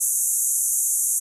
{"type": "band-pass noise", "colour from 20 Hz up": "white", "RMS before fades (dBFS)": -22, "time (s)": [0, 1.2], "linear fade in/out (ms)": 20, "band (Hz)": [6300, 12000], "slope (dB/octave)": 96, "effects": []}